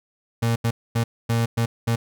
35% pulse tone bursts at uneven times, 115.9 Hz, A#2, 10 cents flat, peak -17 dBFS, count 6, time 0.42-0.56 / 0.64-0.71 / 0.95-1.04 / 1.29-1.46 / 1.57-1.66 / 1.87-1.96 s, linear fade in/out 10 ms, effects none

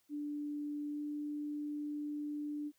sine tone with pitch glide, 293.7 to 295.4 Hz, D4 to D4, 0 to +10 cents, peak -37 dBFS, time 0.09-2.72 s, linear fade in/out 50 ms, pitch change +10 cents, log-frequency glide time 0.9-1 s, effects white hiss -75 dBFS RMS until 2.78 s

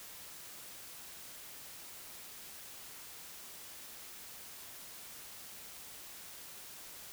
silence, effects white hiss -50 dBFS RMS until 7.12 s

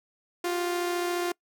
sawtooth tone pair together, 350.9 / 385.2 Hz, F4 / G4, +8 / -30 cents, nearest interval major second, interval 162 cents, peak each -23 / -34 dBFS, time 0.44-1.32 s, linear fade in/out 5 ms, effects noise-tail reverb RT60 0.1 s tail -25 dB re dry

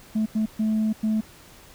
sine tone bursts at uneven times, 217.5 Hz, A3, 20 cents flat, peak -18 dBFS, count 4, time 0.15-0.26 / 0.35-0.46 / 0.59-0.93 / 1.03-1.21 s, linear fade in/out 10 ms, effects tanh soft clip ceiling -18 dBFS + pink hiss -49 dBFS RMS until 1.74 s

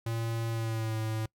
square tone with pitch glide, 114.5 to 110.15 Hz, A#2 to A2, -31 to +2 cents, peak -31 dBFS, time 0.06-1.26 s, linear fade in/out 5 ms, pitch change -67 cents, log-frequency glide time 0.49-0.97 s, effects noise-tail reverb RT60 0.1 s tail -24 dB re dry

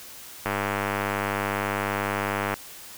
click train, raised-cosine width 0.5 ms, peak -10 dBFS, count 209, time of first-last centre 0.46-2.54 s, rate 100 Hz, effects white hiss -43 dBFS RMS until 2.97 s

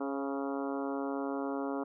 harmonic tone with a mistuned harmonic, 138.59 Hz, C#3, in tune, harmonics 2 / 3 / 4 / 5 / 6 / 7 / 8 / 9 / 10, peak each -35 / -39 / -41 / -43 / -45 / -46 / -47 / -48 / -49 dBFS, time 0-1.84 s, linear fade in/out 10 ms, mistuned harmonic 4, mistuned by -22 cents, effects none

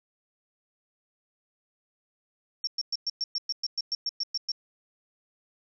sine tone bursts, 5480 Hz, F8, 34 cents flat, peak -26 dBFS, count 14, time 2.64-4.518 s, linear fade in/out 2 ms, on 32 ms, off 110 ms, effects none

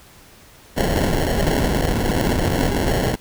pink noise with sample-and-hold, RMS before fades -19 dBFS, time 0.76-3.16 s, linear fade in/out 20 ms, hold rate 1225 Hz, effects pink hiss -47 dBFS RMS until 3.2 s

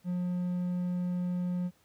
triangle tone, 178.7 Hz, F3, 40 cents sharp, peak -27 dBFS, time 0.04-1.71 s, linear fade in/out 50 ms, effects pink hiss -67 dBFS RMS until 1.84 s + high-pass 60 Hz 12 dB/octave

